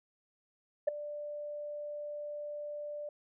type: tone with ADSR envelope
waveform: sine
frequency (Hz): 590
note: D5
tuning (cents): +8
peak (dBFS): -21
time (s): 0.87-3.09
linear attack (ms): 12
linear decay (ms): 9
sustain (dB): -17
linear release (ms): 3
effects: tanh soft clip ceiling -20 dBFS